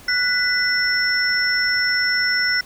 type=tone cluster; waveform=sine; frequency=1476 / 1993 / 5400 Hz; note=F#6 / B6 / E8; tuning=-5 / +15 / +41 cents; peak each=-21 dBFS; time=0.08-2.61 s; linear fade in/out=5 ms; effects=pink hiss -44 dBFS RMS until 2.65 s